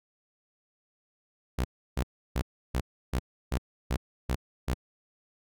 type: tone bursts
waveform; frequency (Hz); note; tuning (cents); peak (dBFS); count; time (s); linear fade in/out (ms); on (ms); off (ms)
sawtooth; 63.1; B1; +38; -22; 9; 1.58-4.743; 10; 67; 320
effects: none